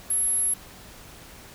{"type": "tone", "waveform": "sine", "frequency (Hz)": 11200, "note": "F9", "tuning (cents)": 4, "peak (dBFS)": -21, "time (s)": [0.1, 0.54], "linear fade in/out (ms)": 5, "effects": ["pink hiss -46 dBFS RMS until 1.54 s"]}